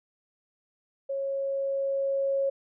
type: tone with level ramp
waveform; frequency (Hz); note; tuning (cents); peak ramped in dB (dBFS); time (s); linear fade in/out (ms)
sine; 548; C#5; -20; -28 to -23; 1.09-2.5; 10
effects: none